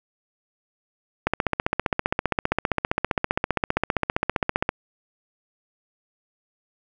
click train, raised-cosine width 0.5 ms, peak -5 dBFS, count 53, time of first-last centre 1.27-4.691 s, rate 15.2 Hz, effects none

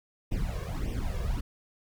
brown noise with flanger, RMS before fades -31 dBFS, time 0.31-1.41 s, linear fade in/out 10 ms, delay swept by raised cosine 0.34 to 1.84 ms, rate 1.7 Hz, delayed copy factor +1, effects none

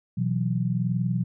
sine chord, B suspended fourth, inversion none, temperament equal, 123.47 / 164.81 / 185 Hz, B2 / E3 / F#3, 0 / 0 / 0 cents, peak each -26 / -28 / -27 dBFS, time 0.17-1.24 s, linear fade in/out 10 ms, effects none

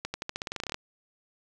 accelerating click train, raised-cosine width 0.2 ms, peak -15 dBFS, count 15, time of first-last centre 0.05-0.744 s, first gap 90 ms, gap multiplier 0.9, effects none

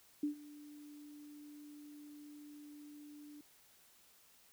sine tone with ADSR envelope, 294.6 Hz, D4, 6 cents sharp, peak -31 dBFS, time 0.23-3.41 s, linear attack 5 ms, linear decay 110 ms, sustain -20 dB, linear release 3 ms, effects white hiss -66 dBFS RMS until 4.52 s

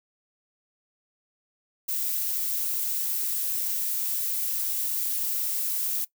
violet noise, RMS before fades -28 dBFS, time 1.88-6.05 s, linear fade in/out 10 ms, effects noise-tail reverb RT60 0.1 s tail -19 dB re dry

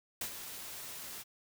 white noise with ADSR envelope, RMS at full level -36 dBFS, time 0.21-1.24 s, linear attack 4 ms, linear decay 76 ms, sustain -9 dB, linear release 32 ms, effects none

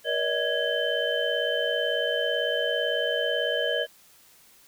sine tone cluster, 477.9 / 575 / 633 / 1660 / 3074 Hz, A#4 / D5 / D#5 / G#6 / G7, +43 / -37 / +30 / -1 / -35 cents, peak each -30 dBFS, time 0.04-3.87 s, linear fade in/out 50 ms, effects white hiss -56 dBFS RMS until 4.67 s

